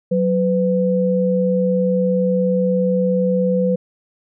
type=tone pair together; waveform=sine; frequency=185.02 / 502 Hz; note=F#3 / B4; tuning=0 / +28 cents; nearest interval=octave + perfect fourth; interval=1728 cents; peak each=-17 dBFS; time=0.11-3.76 s; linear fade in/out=10 ms; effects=none